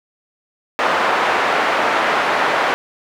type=band-pass noise; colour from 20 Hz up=pink; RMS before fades=-17 dBFS; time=0.79-2.74 s; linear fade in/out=0 ms; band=640 to 1800 Hz; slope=12 dB/octave; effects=none